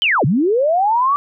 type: linear two-way sweep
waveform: sine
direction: down then up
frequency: 3166 to 117.8 to 1169 Hz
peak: -12 dBFS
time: 0.02-1.16 s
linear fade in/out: 0 ms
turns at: 0.25 s
effects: none